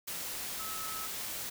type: tone in noise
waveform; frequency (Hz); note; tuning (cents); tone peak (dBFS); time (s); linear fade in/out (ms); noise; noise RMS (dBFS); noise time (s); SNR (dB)
sine; 1293; E6; -34; -42; 0.59-1.07; 10; white; -39; 0.07-1.5; -6
effects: none